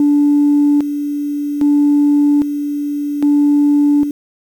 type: tone with tremolo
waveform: sine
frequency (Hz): 290.4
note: D4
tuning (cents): -19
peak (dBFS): -7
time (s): 0-4.11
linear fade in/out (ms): 2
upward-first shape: square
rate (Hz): 0.62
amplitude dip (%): 65
effects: tanh soft clip ceiling -5 dBFS + 7-bit